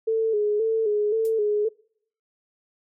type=tone with vibrato; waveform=sine; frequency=431.8 Hz; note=A4; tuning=33 cents flat; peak=-19 dBFS; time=0.07-1.69 s; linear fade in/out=10 ms; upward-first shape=square; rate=1.9 Hz; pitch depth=57 cents each way
type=noise with exponential decay; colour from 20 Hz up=violet; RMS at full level=-36 dBFS; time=1.25-1.35 s; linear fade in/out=0 ms; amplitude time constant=21 ms
effects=noise-tail reverb RT60 0.6 s tail -25 dB re dry + MP3 64 kbps